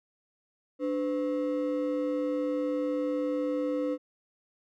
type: ring-modulated tone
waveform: triangle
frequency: 400 Hz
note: G4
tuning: 35 cents sharp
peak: -22 dBFS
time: 0.79-3.98 s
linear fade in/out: 50 ms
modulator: 106 Hz
effects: none